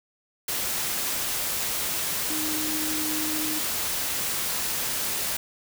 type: tone in noise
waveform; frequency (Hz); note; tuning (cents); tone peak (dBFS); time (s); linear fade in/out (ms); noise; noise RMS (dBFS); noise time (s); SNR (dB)
sine; 308.9; D#4; -12; -31; 2.3-3.59; 5; white; -28; 0.48-5.37; -6
effects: none